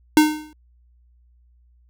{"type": "tone with exponential decay", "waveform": "square", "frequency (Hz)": 305.8, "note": "D#4", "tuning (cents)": -30, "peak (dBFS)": -8, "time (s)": [0.17, 0.53], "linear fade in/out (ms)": 1, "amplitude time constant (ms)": 78, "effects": ["added 60 Hz sine -53 dBFS peak until 1.89 s"]}